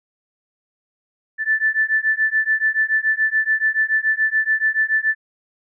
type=beating tone pair; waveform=sine; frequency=1754 / 1761 Hz; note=A6 / A6; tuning=-6 / +1 cents; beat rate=7 Hz; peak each=-19 dBFS; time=1.38-5.15 s; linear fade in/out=50 ms; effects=none